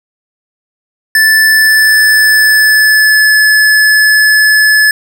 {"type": "tone with pitch glide", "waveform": "square", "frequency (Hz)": [1755, 1720.9], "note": ["A6", "A6"], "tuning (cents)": [-5, -39], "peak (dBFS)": -5, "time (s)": [1.15, 4.91], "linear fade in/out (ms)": 2, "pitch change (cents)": -34, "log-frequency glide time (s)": [1.43, 3.41], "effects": []}